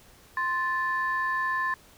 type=tone pair together; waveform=sine; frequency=1046.5 / 1751.9 Hz; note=C6 / A6; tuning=0 / -8 cents; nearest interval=major sixth; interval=892 cents; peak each=-27 dBFS; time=0.37-1.74 s; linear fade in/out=2 ms; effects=tanh soft clip ceiling -18 dBFS + pink hiss -55 dBFS RMS until 1.97 s